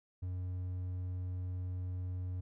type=tone; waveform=triangle; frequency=91 Hz; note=F#2; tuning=28 cents flat; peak=-34 dBFS; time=0.22-2.41 s; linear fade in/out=10 ms; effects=none